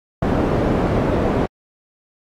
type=low-pass noise; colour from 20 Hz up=white; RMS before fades=-18 dBFS; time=0.22-1.46 s; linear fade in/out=5 ms; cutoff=470 Hz; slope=12 dB/octave; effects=AAC 48 kbps